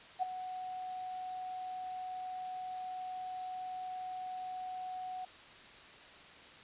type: tone with ADSR envelope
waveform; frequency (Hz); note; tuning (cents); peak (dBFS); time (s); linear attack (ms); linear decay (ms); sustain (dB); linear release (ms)
sine; 740; F#5; 0; -27; 0.19-5.25; 36; 8; -12; 5
effects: white hiss -54 dBFS RMS until 6.63 s + resampled to 8000 Hz